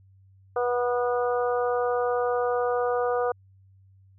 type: harmonic tone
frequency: 244.4 Hz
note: B3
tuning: 18 cents flat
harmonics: 2 / 3 / 4 / 5 / 6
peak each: -24 / -29 / -36 / -32 / -38 dBFS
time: 0.56-3.32 s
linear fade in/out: 5 ms
effects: added 96 Hz sine -53 dBFS peak until 4.18 s